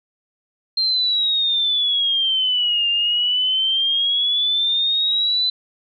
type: exponential two-way sweep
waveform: sine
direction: down then up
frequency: 4186 to 2794 to 4027 Hz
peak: -16 dBFS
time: 0.77-5.5 s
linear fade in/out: 5 ms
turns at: 2.89 s
effects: none